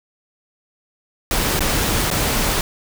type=noise with dropouts; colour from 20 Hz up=pink; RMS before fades=-19 dBFS; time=1.31-2.61 s; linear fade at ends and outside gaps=1 ms; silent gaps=1.593-1.606 / 2.103-2.112 s; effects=none